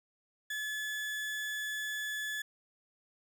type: tone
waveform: 35% pulse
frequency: 1718 Hz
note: A6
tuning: 42 cents flat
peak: -33 dBFS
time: 0.5-2.42 s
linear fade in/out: 5 ms
effects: none